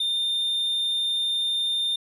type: tone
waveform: triangle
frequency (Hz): 3616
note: A7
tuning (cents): +47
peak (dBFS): -21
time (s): 0-1.96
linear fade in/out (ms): 5
effects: resampled to 32000 Hz